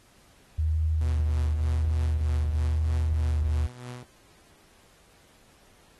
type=tone with vibrato; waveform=sine; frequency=77.8 Hz; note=D#2; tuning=in tune; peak=-22 dBFS; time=0.58-3.67 s; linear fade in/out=10 ms; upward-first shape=sine; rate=0.94 Hz; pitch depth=26 cents each way
type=tone with tremolo; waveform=sawtooth; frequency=123.47 Hz; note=B2; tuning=in tune; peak=-32 dBFS; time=1.01-4.03 s; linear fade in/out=0 ms; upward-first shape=triangle; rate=3.2 Hz; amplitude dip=70%
effects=pink hiss -59 dBFS RMS until 5.99 s + AAC 32 kbps